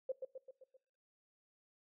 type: tone with echo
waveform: sine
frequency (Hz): 523.3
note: C5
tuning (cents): 0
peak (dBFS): -34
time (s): 0.09-0.12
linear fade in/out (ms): 5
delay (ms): 130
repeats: 5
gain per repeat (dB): -5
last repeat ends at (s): 0.77
effects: noise-tail reverb RT60 0.6 s tail -23 dB re dry